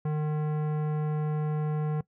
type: tone with tanh clipping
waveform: sine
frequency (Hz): 152.1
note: D#3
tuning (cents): -39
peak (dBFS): -28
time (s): 0.05-2.01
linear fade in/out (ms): 5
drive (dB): 16
effects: noise-tail reverb RT60 0.1 s tail -20 dB re dry